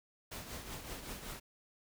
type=noise with tremolo; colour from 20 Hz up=pink; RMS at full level=-43 dBFS; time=0.31-1.4 s; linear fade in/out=10 ms; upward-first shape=triangle; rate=5.3 Hz; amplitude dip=60%; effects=none